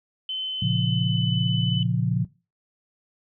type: tone with pitch glide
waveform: sine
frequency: 3056 to 3005 Hz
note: G7 to F#7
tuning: -45 to +26 cents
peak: -27 dBFS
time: 0.29-1.83 s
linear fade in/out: 2 ms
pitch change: -29 cents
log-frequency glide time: 0.41-1.24 s
type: chord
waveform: sine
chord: Bb minor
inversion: none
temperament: equal with one note detuned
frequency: 116.54 / 139.15 / 174.61 Hz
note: Bb2 / Db3 / F3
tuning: 0 / +7 / 0 cents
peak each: -25 dBFS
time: 0.62-2.25 s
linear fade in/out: 5 ms
effects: noise-tail reverb RT60 0.3 s tail -19 dB re dry